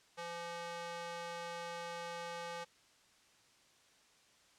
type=tone with high-pass filter; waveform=square; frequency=170.8 Hz; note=F3; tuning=38 cents flat; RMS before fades=-44 dBFS; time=0.17-2.65 s; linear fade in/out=20 ms; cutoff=630 Hz; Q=1.1; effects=white hiss -67 dBFS RMS until 4.58 s + low-pass 7000 Hz 12 dB/octave